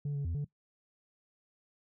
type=tone with pitch steps; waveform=sine; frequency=144.4 / 141.6 / 83.7 / 145.1 Hz; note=D3 / C#3 / E2 / D3; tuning=-29 / +37 / +27 / -21 cents; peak=-29 dBFS; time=0.05-0.446 s; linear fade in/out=5 ms; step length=99 ms; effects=noise-tail reverb RT60 0.1 s tail -20 dB re dry + tanh soft clip ceiling -31 dBFS